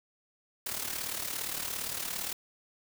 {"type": "noise with amplitude modulation", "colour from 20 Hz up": "white", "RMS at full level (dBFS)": -33, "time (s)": [0.66, 2.33], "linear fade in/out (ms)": 5, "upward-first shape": "sine", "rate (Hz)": 37.4, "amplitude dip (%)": 65, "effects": []}